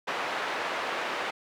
pink band-pass noise, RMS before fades -32 dBFS, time 0.07-1.31 s, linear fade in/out 10 ms, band 610 to 2400 Hz, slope 12 dB/octave, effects none

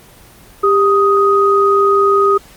sine tone pair together, 397.6 / 1249.2 Hz, G4 / D#6, +25 / +7 cents, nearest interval octave + minor sixth, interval 1982 cents, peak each -11 dBFS, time 0.63-2.38 s, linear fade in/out 10 ms, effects pink hiss -42 dBFS RMS until 2.56 s + Opus 24 kbps

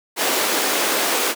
pink high-pass noise, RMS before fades -20 dBFS, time 0.16-1.35 s, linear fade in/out 50 ms, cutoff 310 Hz, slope 24 dB/octave, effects none

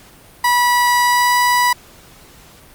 30% pulse tone with pitch glide, 975 to 981.2 Hz, B5 to B5, -23 to -12 cents, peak -9 dBFS, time 0.44-1.73 s, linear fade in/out 5 ms, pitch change +11 cents, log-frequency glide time 1.03-1.38 s, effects pink hiss -44 dBFS RMS until 2.74 s + Opus 48 kbps

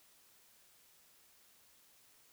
silence, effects white hiss -66 dBFS RMS until 2.32 s

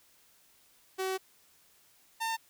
sawtooth tone pair in turn, 378.5 / 903.1 Hz, F#4 / A5, +39 / +45 cents, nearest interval octave + minor third, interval 1506 cents, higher second, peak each -27 dBFS, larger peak neither, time 0.98-1.18 / 2.2-2.37 s, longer first, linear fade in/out 20 ms, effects white hiss -64 dBFS RMS until 2.49 s

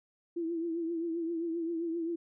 sine tone with vibrato, 333.7 Hz, E4, 21 cents sharp, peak -31 dBFS, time 0.36-2.16 s, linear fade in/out 10 ms, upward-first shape triangle, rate 7.6 Hz, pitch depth 68 cents each way, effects none

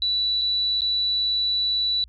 sine tone with dropouts, 3951 Hz, B7, in tune, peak -20 dBFS, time 0.02-2.04 s, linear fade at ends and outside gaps 1 ms, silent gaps 0.413-0.417 / 0.808-0.818 s, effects added 59 Hz sine -46 dBFS peak until 2.08 s

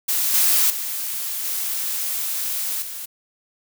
blue noise with level steps, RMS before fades -21 / -17 / -27 / -25 / -32 dBFS, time 0.08-3.06 s, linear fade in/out 10 ms, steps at 0.34 / 0.7 / 1.44 / 2.82 s, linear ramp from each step 2 ms, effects none

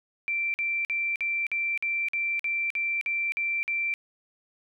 sine tone bursts, 2349 Hz, D7, in tune, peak -25 dBFS, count 12, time 0.28-3.939 s, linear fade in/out 0 ms, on 260 ms, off 49 ms, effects none

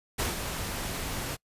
pink noise with ADSR envelope, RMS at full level -28 dBFS, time 0.18-1.37 s, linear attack 16 ms, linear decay 160 ms, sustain -6 dB, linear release 30 ms, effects noise-tail reverb RT60 0.1 s tail -25 dB re dry + resampled to 32000 Hz

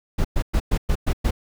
brown noise bursts, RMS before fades -19 dBFS, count 7, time 0.18-1.309 s, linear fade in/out 10 ms, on 67 ms, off 110 ms, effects none

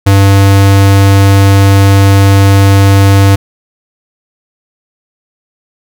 square tone, 98.4 Hz, G2, 7 cents sharp, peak -3 dBFS, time 0.06-3.36 s, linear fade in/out 10 ms, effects none

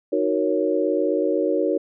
sine chord, D# minor seventh, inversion none, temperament equal, 311.1 / 370 / 466.2 / 554.4 Hz, D#4 / F#4 / A#4 / C#5, 0 / 0 / 0 / 0 cents, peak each -24 dBFS, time 0.12-1.78 s, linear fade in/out 10 ms, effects none

